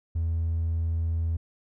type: tone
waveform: triangle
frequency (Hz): 82.41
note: E2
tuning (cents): 0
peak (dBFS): -21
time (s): 0.15-1.37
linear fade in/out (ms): 10
effects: tanh soft clip ceiling -20 dBFS